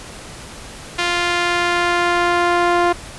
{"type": "tone with band-pass filter sweep", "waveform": "sawtooth", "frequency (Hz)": 349.2, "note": "F4", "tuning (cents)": 0, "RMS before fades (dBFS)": -17, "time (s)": [0.98, 2.93], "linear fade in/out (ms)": 10, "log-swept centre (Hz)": [2700, 890], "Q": 0.84, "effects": ["pink hiss -35 dBFS RMS until 3.18 s", "resampled to 24000 Hz"]}